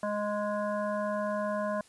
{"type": "harmonic tone", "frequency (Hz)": 207.7, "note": "G#3", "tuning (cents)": 0, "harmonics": [1, 3, 5, 7, 8], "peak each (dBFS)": [-35, -31, -36, -43, -44], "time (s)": [0.03, 1.81], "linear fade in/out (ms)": 2, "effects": ["white hiss -59 dBFS RMS until 1.88 s", "resampled to 24000 Hz"]}